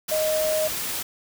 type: tone in noise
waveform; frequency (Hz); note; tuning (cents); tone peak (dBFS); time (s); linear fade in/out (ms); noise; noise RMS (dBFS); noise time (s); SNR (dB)
sine; 622.3; D#5; 0; -21; 0.11-0.68; 10; white; -29; 0.08-1.03; +5
effects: none